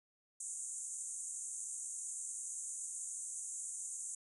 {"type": "band-pass noise", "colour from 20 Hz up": "white", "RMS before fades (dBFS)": -44, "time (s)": [0.4, 4.15], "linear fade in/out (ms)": 5, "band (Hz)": [6500, 9500], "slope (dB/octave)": 96, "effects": []}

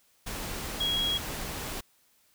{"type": "tone in noise", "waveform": "sine", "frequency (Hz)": 3300, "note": "G#7", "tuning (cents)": -12, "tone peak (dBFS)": -26, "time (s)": [0.8, 1.18], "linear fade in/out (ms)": 10, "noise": "pink", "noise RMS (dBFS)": -36, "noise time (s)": [0.26, 1.81], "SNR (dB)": 7, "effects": ["white hiss -66 dBFS RMS until 2.34 s"]}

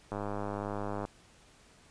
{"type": "click train", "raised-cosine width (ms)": 1, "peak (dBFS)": -22, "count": 96, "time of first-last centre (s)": [0.12, 1.051], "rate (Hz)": 102, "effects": ["pink hiss -60 dBFS RMS until 1.9 s", "resampled to 22050 Hz"]}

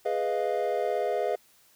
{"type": "chord", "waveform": "triangle", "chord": "F half-diminished seventh", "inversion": "first", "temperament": "equal", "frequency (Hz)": [415.3, 493.9, 622.3, 698.5], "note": ["Ab4", "Cb5", "Eb5", "F5"], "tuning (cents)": [0, 0, 0, 0], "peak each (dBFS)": -29, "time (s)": [0.05, 1.36], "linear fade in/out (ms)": 10, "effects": ["white hiss -61 dBFS RMS until 1.75 s"]}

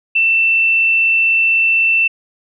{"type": "tone", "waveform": "sine", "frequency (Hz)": 2676, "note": "E7", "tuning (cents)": 25, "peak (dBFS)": -10, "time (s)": [0.15, 2.08], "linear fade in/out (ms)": 10, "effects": []}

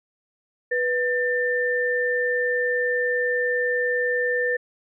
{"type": "tone pair together", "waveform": "sine", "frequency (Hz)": [492.5, 1790], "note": ["B4", "A6"], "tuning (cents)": [-5, 29], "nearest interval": "octave + minor seventh", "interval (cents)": 2234, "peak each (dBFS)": [-23, -23], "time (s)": [0.71, 4.57], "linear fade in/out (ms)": 10, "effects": []}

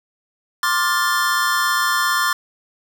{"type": "chord", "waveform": "square", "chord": "D minor seventh", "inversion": "third", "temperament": "just", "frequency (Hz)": [1057.2, 1174.7, 1409.6, 1762], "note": ["C6", "D6", "F6", "A6"], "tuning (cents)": [18, 0, 16, 2], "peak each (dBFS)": -23, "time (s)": [0.63, 2.33], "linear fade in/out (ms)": 2, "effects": []}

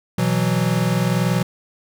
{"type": "chord", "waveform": "square", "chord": "B suspended fourth", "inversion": "none", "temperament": "equal", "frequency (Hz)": [123.47, 164.81, 185], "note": ["B2", "E3", "F#3"], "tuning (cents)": [0, 0, 0], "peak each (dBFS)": -22, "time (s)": [0.18, 1.43], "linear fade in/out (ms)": 5, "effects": []}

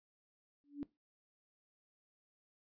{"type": "tone with exponential growth", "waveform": "sine", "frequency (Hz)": 287.2, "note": "D4", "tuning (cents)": -39, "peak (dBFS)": -34, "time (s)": [0.64, 0.83], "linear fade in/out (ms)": 0, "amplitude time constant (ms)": 40, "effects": ["noise-tail reverb RT60 0.2 s tail -18 dB re dry", "resampled to 11025 Hz"]}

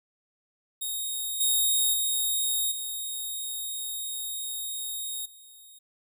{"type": "tone with level steps", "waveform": "5% pulse", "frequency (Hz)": 3729, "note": "A#7", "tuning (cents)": 0, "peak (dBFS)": [-22, -14, -17, -24, -41], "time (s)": [0.81, 5.79], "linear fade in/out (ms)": 10, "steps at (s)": [1.4, 1.93, 2.71, 5.25], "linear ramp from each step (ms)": 10, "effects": []}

